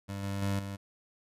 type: tone with level steps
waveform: 25% pulse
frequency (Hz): 99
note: G2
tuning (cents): +18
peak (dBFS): -32 / -29 / -25 / -33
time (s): 0.08-0.77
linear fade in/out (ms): 20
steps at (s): 0.23 / 0.42 / 0.59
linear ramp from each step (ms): 5
effects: resampled to 32000 Hz